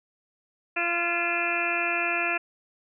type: harmonic tone with a mistuned harmonic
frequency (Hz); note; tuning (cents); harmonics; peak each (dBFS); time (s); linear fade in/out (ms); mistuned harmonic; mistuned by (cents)
344.4; F4; -24; 1 / 2 / 3 / 4 / 5 / 6 / 7 / 8; -35 / -32 / -38 / -32 / -32 / -38 / -29 / -30; 0.76-2.38; 10; 8; -59
effects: none